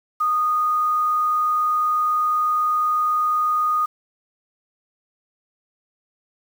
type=tone with quantisation; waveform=sine; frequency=1234 Hz; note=D#6; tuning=15 cents flat; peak=-17 dBFS; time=0.2-3.86 s; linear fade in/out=10 ms; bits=7; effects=none